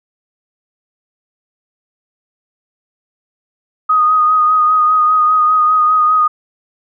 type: tone with vibrato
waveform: sine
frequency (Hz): 1244.5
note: D#6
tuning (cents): 0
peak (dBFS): -8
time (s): 3.89-6.28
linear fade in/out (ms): 10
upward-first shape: sine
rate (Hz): 5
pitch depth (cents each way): 24
effects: none